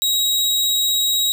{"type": "tone", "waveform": "sawtooth", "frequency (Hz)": 3821, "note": "A#7", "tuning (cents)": 42, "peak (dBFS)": -13, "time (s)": [0.02, 1.32], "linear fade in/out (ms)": 0, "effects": []}